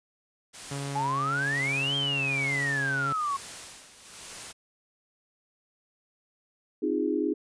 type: noise with tremolo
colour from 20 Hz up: white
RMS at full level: -40 dBFS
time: 0.53-4.53 s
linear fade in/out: 20 ms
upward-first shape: sine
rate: 1.1 Hz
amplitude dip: 70%
type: tone with vibrato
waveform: sawtooth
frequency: 138.59 Hz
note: C#3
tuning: in tune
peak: -28 dBFS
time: 0.71-3.13 s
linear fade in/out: 5 ms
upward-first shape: square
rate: 1.7 Hz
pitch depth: 18 cents each way
type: exponential two-way sweep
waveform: sine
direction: up then down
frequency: 827 to 3218 to 1085 Hz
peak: -26 dBFS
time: 0.95-3.37 s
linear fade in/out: 10 ms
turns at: 1.96 s
type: chord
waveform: sine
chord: F minor seventh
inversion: second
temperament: equal with one note detuned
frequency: 261.6 / 311.1 / 349.2 / 411.2 Hz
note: C4 / Eb4 / F4 / Ab4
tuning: 0 / 0 / 0 / -17 cents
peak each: -32 / -28 / -31 / -30 dBFS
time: 6.82-7.34 s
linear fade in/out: 10 ms
effects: resampled to 22050 Hz